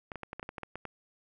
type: clicks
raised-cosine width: 0.5 ms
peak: -24 dBFS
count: 11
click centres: 0.118 / 0.157 / 0.233 / 0.331 / 0.396 / 0.429 / 0.491 / 0.582 / 0.633 / 0.756 / 0.853 s
effects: none